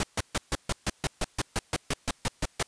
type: noise bursts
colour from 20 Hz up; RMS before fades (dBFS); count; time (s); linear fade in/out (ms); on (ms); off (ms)
pink; -27; 16; 0-2.628; 2; 33; 140
effects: white hiss -61 dBFS RMS until 2.67 s + resampled to 22050 Hz